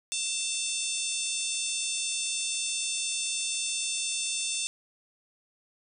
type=harmonic tone; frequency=893 Hz; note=A5; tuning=25 cents sharp; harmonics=3 / 4 / 5 / 6 / 7 / 8 / 9 / 10; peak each=-37 / -35 / -42 / -39 / -37 / -39 / -37 / -35 dBFS; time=0.12-4.67 s; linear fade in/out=0 ms; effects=10-bit